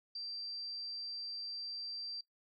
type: tone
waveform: sine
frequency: 4699 Hz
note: D8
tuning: in tune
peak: -40 dBFS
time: 0.15-2.21 s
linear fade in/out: 5 ms
effects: noise-tail reverb RT60 0.1 s tail -18 dB re dry